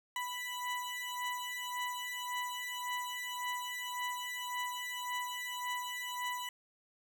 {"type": "beating tone pair", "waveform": "20% pulse", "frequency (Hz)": [987.8, 989.6], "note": ["B5", "B5"], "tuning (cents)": [0, 3], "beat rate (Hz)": 1.8, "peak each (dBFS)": [-35, -35], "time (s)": [0.16, 6.49], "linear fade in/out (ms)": 2, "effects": []}